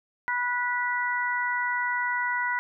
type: harmonic tone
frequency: 490 Hz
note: B4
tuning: 14 cents flat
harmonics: 2 / 3 / 4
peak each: -29 / -29 / -29 dBFS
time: 0.28-2.59 s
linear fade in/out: 0 ms
effects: none